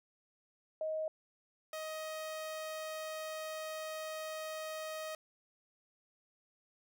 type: tone pair in turn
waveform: sine / sawtooth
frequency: 628 / 628 Hz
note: D#5 / D#5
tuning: +16 / +16 cents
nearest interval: unison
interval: 0 cents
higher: neither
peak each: -34 / -36 dBFS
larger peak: first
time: 0.81-1.08 / 1.73-5.15 s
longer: second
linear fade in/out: 2 ms
effects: none